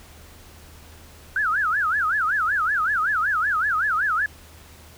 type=tone with vibrato; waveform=sine; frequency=1464 Hz; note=F#6; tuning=19 cents flat; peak=-19 dBFS; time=1.36-4.26 s; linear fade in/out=2 ms; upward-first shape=sine; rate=5.3 Hz; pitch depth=290 cents each way; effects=added 78 Hz sine -48 dBFS peak until 4.97 s + pink hiss -48 dBFS RMS until 4.97 s